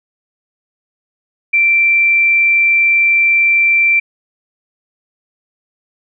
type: tone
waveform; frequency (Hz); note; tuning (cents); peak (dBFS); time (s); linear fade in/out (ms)
sine; 2349; D7; 0; -8; 1.53-4; 10
effects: none